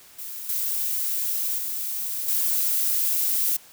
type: noise with level steps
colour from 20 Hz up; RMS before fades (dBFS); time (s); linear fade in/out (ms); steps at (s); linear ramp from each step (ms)
violet; -35 / -26 / -29 / -23; 0.18-3.57; 10; 0.49 / 1.58 / 2.28; 2
effects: white hiss -50 dBFS RMS until 3.72 s